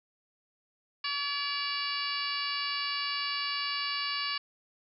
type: harmonic tone with a mistuned harmonic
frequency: 570 Hz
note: C#5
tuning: 48 cents sharp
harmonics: 2 / 3 / 4 / 5 / 6 / 7 / 8 / 9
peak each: -37 / -40 / -38 / -37 / -45 / -41 / -36 / -43 dBFS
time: 1.04-4.38 s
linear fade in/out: 5 ms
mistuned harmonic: 4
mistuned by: +24 cents
effects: none